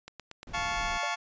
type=click train; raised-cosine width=0.2 ms; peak=-25 dBFS; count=5; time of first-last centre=0.08-0.547 s; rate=8.56 Hz
type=noise; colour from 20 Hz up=brown; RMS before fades=-41 dBFS; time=0.47-0.98 s; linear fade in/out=2 ms
type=chord; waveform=20% pulse; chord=F augmented; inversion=none; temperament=equal with one note detuned; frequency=698.5 / 872.9 / 1108.7 Hz; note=F5 / A5 / C#6; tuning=0 / -14 / 0 cents; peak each=-29 dBFS; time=0.53-1.16 s; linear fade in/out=20 ms
type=tone with exponential decay; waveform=triangle; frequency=587.3 Hz; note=D5; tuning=in tune; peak=-30 dBFS; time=1.03-1.16 s; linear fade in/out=2 ms; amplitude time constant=27 ms
effects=resampled to 16000 Hz